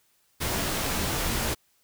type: noise with comb filter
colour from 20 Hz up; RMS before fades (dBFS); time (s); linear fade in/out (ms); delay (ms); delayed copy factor
pink; -28; 0.4-1.55; 20; 20; -0.5
effects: white hiss -67 dBFS RMS until 1.83 s